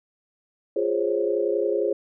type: chord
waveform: sine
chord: Db major seventh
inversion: first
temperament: equal with one note detuned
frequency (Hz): 349.2 / 413.4 / 523.3 / 554.4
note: F4 / Ab4 / C5 / Db5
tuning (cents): 0 / -8 / 0 / 0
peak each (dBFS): -27 / -24 / -27 / -29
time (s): 0.76-1.93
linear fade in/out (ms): 5
effects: none